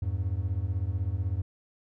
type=beating tone pair; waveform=triangle; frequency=85 / 101 Hz; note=F2 / G#2; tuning=-46 / -48 cents; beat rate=16 Hz; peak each=-28 dBFS; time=0.02-1.42 s; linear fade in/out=5 ms; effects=none